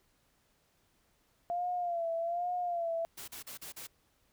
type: tone with vibrato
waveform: sine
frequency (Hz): 690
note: F5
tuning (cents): -21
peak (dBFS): -31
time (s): 1.5-3.05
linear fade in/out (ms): 0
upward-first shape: sine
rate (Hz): 1.2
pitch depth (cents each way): 70
type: noise bursts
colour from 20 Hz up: white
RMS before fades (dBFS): -45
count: 5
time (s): 3.17-3.872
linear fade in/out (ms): 10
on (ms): 110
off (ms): 38
effects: pink hiss -72 dBFS RMS until 4.32 s